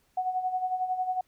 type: tone with tremolo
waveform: sine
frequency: 740 Hz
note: F#5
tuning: in tune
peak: -24 dBFS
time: 0.17-1.21 s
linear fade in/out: 5 ms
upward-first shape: sine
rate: 11 Hz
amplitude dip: 65%
effects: pink hiss -69 dBFS RMS until 1.27 s